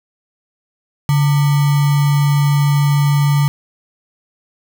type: tone with sample-and-hold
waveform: sine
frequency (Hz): 143.5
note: D3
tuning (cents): -40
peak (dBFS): -10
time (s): 1.09-3.48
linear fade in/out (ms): 0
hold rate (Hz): 1050
effects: none